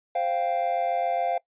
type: chord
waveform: triangle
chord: C suspended fourth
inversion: none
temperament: just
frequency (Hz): 523.3 / 697.7 / 784.9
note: C5 / F5 / G5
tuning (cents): 0 / -2 / +2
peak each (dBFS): -29 / -23 / -28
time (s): 0.15-1.38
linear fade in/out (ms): 5
effects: noise-tail reverb RT60 0.1 s tail -21 dB re dry + resampled to 8000 Hz